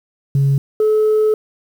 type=tone pair in turn; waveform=sine; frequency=138.4 / 430.6 Hz; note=C#3 / A4; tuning=-2 / -37 cents; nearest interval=octave + minor sixth; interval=1965 cents; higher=second; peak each=-9 dBFS; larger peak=neither; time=0.35-0.58 / 0.8-1.34 s; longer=second; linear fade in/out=2 ms; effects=tanh soft clip ceiling -9 dBFS + 7-bit